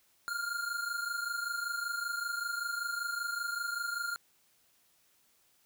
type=tone pair together; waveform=square; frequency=1396.8 / 1422 Hz; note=F6 / F6; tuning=0 / +31 cents; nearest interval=unison; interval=31 cents; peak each=-36 / -39 dBFS; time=0.28-4.16 s; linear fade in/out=0 ms; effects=white hiss -69 dBFS RMS until 5.65 s